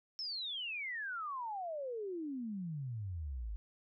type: exponential sweep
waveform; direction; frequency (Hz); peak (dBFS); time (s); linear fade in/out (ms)
sine; down; 5410 to 49; -38; 0.19-3.56; 0
effects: none